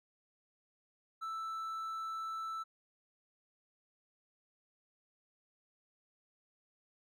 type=tone; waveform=triangle; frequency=1321 Hz; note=E6; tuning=3 cents sharp; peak=-36 dBFS; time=1.21-2.64 s; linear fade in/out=20 ms; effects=Opus 48 kbps